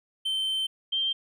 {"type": "tone pair in turn", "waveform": ["triangle", "sine"], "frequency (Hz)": [3101, 3155], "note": ["G7", "G7"], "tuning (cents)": [-19, 10], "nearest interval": "unison", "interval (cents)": 29, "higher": "second", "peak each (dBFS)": -24, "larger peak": "neither", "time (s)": [[0.25, 0.67], [0.92, 1.13]], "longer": "first", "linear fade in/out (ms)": 10, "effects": []}